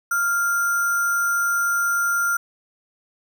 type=tone with sample-and-hold; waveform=sine; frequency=1396.9 Hz; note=F6; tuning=in tune; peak=-18 dBFS; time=0.11-2.37 s; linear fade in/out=5 ms; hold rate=7350 Hz; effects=none